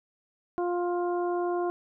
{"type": "harmonic tone", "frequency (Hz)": 351.8, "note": "F4", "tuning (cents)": 13, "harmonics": [1, 2, 3, 4], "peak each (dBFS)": [-27, -32, -37, -44], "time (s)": [0.58, 1.7], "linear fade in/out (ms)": 0, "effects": []}